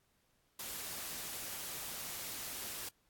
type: noise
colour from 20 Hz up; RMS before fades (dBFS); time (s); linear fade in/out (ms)
white; -43; 0.59-2.89; 5
effects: pink hiss -75 dBFS RMS until 3.09 s + AAC 64 kbps